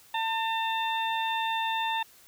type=harmonic tone; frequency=899 Hz; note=A5; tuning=37 cents sharp; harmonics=1 / 2 / 3 / 4; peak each=-28 / -35 / -36 / -35 dBFS; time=0.14-2.03 s; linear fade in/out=5 ms; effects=white hiss -56 dBFS RMS until 2.27 s